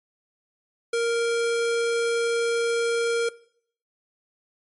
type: tone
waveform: square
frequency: 466.2 Hz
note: A#4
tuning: in tune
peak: -22 dBFS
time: 0.93-3.29 s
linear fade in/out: 5 ms
effects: noise-tail reverb RT60 0.6 s tail -20 dB re dry + MP3 48 kbps